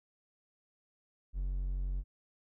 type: tone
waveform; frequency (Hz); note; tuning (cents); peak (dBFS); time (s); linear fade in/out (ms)
triangle; 45.98; F#1; -10; -30; 1.33-2.04; 50
effects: none